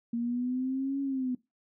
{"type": "linear two-way sweep", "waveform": "sine", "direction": "up then down", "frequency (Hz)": [232.1, 277.9, 247.8], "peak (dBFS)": -28, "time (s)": [0.13, 1.35], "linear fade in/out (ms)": 5, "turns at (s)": 1.01, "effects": ["noise-tail reverb RT60 0.2 s tail -19 dB re dry"]}